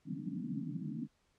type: band-pass noise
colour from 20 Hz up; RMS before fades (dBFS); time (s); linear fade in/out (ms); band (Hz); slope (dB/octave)
pink; -40; 0.05-1.08; 50; 140 to 300; 96
effects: pink hiss -75 dBFS RMS until 1.38 s + low-pass 8000 Hz 12 dB/octave